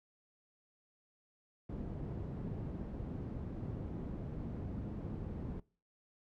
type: low-pass noise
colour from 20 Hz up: white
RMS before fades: -42 dBFS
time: 1.69-5.6 s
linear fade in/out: 5 ms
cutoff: 210 Hz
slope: 12 dB/octave
effects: noise-tail reverb RT60 0.4 s tail -23 dB re dry